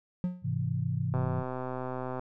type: tone with exponential decay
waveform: triangle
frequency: 179.9 Hz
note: F#3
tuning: 48 cents flat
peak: -22 dBFS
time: 0.24-0.51 s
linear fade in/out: 0 ms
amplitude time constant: 57 ms
type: chord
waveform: sine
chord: Ab augmented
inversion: none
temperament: equal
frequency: 103.83 / 130.81 / 164.81 Hz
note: Ab2 / C3 / E3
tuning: 0 / 0 / 0 cents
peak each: -33 / -31 / -33 dBFS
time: 0.42-1.44 s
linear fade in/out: 50 ms
type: click train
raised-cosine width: 1 ms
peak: -22 dBFS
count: 136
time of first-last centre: 1.14-2.195 s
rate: 128 Hz
effects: none